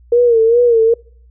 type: tone with vibrato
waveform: sine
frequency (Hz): 466.2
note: A#4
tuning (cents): 0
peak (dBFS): -7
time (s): 0.12-0.94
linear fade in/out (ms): 5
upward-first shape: sine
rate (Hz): 2.5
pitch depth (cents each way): 78
effects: noise-tail reverb RT60 0.5 s tail -26 dB re dry + added 60 Hz sine -42 dBFS peak until 1.3 s